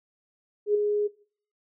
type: tone with ADSR envelope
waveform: sine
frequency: 415.6 Hz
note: G#4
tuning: 1 cent sharp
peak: -17 dBFS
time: 0.66-1.08 s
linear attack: 88 ms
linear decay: 6 ms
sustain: -5 dB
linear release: 18 ms
effects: noise-tail reverb RT60 0.5 s tail -21 dB re dry